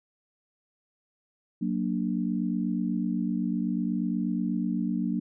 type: chord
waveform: sine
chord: Gb augmented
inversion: none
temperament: equal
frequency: 185 / 233.1 / 293.7 Hz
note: Gb3 / Bb3 / D4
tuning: 0 / 0 / 0 cents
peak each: -29 / -29 / -32 dBFS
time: 1.61-5.2 s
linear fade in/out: 10 ms
effects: none